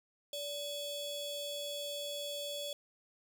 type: ring-modulated tone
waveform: 45% pulse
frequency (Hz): 1975.5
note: B6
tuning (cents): 0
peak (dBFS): -35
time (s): 0.33-2.73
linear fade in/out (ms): 2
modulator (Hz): 1400
effects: none